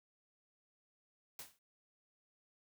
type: noise with exponential decay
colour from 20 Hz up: white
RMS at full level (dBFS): -44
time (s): 1.39-1.59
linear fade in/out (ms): 2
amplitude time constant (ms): 43
effects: none